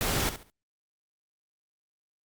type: noise with echo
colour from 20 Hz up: pink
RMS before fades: -28 dBFS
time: 0.01-0.29 s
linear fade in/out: 0 ms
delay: 70 ms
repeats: 3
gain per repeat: -11 dB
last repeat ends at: 0.5 s
effects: Opus 48 kbps